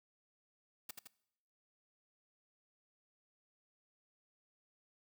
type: noise with echo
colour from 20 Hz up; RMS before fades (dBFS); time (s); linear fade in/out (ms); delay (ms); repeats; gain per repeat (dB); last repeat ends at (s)
white; -44; 0.89-0.91; 5; 82; 2; -4; 1.074
effects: noise-tail reverb RT60 0.8 s tail -21 dB re dry